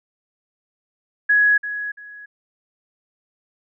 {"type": "tone with echo", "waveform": "sine", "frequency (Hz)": 1674, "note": "G#6", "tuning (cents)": 13, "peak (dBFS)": -12, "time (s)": [1.29, 1.58], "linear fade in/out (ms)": 10, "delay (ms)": 340, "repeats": 2, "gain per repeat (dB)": -12, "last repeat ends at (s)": 2.26, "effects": []}